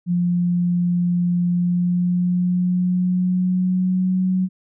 sine tone with pitch glide, 175.8 to 185.5 Hz, F3 to F#3, +12 to +5 cents, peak -16 dBFS, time 0.06-4.49 s, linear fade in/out 50 ms, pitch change +93 cents, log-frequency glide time 1.5-4.22 s, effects none

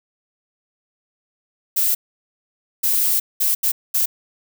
violet noise bursts at uneven times, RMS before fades -18 dBFS, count 5, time 1.76-1.95 / 2.83-3.2 / 3.4-3.55 / 3.63-3.72 / 3.94-4.06 s, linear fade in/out 10 ms, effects none

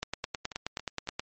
two click trains, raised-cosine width 0.2 ms, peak -14 / -23 dBFS, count 12 / 4, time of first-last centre 0.03-1.195 / 0.24-1.073 s, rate 9.44 / 3.6 Hz, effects MP3 32 kbps

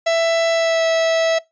45% pulse tone with pitch glide, 663 to 654.3 Hz, E5 to E5, +10 to -13 cents, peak -14 dBFS, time 0.06-1.39 s, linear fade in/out 10 ms, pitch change -23 cents, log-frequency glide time 0.52-0.85 s, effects noise-tail reverb RT60 0.2 s tail -22 dB re dry + resampled to 16000 Hz

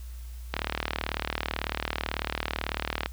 click train, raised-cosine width 0.3 ms, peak -11 dBFS, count 97, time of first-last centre 0.54-3.06 s, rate 38.1 Hz, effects added 60 Hz sine -37 dBFS peak until 3.12 s + white hiss -55 dBFS RMS until 3.12 s

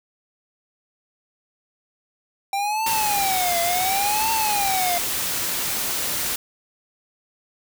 square tone with vibrato, 784 Hz, G5, in tune, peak -22 dBFS, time 2.53-4.98 s, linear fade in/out 2 ms, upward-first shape triangle, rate 0.7 Hz, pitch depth 250 cents each way
white noise, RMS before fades -25 dBFS, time 2.86-6.36 s, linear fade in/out 5 ms
effects none

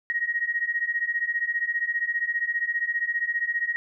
sine beating tone pair, 1876 / 1891 Hz, A#6 / A#6, +11 / +24 cents, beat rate 15 Hz, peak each -28 / -26 dBFS, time 0.1-3.76 s, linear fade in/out 0 ms, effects none

